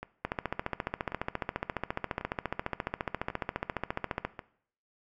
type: two click trains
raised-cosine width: 0.5 ms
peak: -15 / -23 dBFS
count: 59 / 5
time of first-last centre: 0.25-4.25 / 0.03-4.392 s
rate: 14.5 / 0.917 Hz
effects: noise-tail reverb RT60 0.6 s tail -17 dB re dry